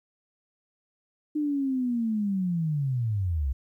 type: linear sweep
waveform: sine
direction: down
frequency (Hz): 304.6 to 61.8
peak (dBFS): -24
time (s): 1.35-3.53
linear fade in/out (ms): 10
effects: 11-bit